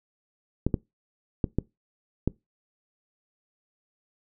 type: clicks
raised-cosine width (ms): 3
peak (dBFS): -10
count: 5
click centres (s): 0.666 / 0.742 / 1.442 / 1.586 / 2.276
effects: noise-tail reverb RT60 0.2 s tail -22 dB re dry